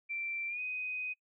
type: tone with pitch glide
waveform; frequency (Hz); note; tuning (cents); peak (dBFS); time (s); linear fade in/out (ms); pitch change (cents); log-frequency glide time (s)
sine; 2349 to 2503; D7 to D#7; 0 to +10; -35; 0.09-1.14; 20; +110; 0.48-0.61
effects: noise-tail reverb RT60 0.1 s tail -23 dB re dry